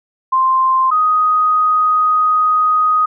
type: tone pair in turn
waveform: sine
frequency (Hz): 1046.5 / 1249.2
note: C6 / D#6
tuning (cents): 0 / +7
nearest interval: minor third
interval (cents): 307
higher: second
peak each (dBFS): -10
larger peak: neither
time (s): 0.32-0.91 / 0.91-3.06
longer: second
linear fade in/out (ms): 10
effects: none